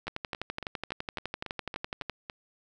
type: two click trains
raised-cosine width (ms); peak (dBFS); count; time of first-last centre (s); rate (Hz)
0.3; -17 / -21; 25 / 9; 0.08-2.097 / 0.07-2.298; 11.9 / 3.59
effects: none